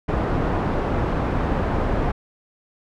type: low-pass noise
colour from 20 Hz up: pink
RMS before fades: -22 dBFS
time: 0.08-2.12 s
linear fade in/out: 10 ms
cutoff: 1100 Hz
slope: 12 dB/octave
effects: none